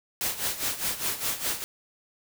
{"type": "noise with tremolo", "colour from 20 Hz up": "white", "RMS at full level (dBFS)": -27, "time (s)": [0.21, 1.64], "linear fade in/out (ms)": 0, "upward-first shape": "sine", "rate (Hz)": 4.9, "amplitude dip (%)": 75, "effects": []}